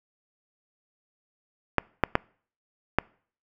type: clicks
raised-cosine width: 0.5 ms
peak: -4 dBFS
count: 4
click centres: 1.783 / 2.037 / 2.154 / 2.986 s
effects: noise-tail reverb RT60 0.5 s tail -26 dB re dry